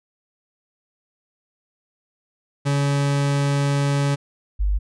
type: tone pair in turn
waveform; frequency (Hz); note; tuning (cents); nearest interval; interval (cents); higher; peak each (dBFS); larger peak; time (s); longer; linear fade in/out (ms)
40% pulse / sine; 141.5 / 50.03; C#3 / G1; +36 / +36; octave + tritone; 1800; first; -17; neither; 2.65-4.16 / 4.59-4.79; first; 20
effects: resampled to 22050 Hz